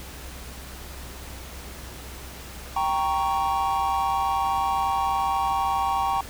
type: chord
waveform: triangle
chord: G diminished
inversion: none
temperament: equal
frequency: 784 / 932.3 / 1108.7 Hz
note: G5 / Bb5 / Db6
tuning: 0 / 0 / 0 cents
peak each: -23 / -25 / -25 dBFS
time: 2.76-6.21 s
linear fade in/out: 5 ms
effects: added 64 Hz sine -40 dBFS peak until 6.29 s + pink hiss -41 dBFS RMS until 6.29 s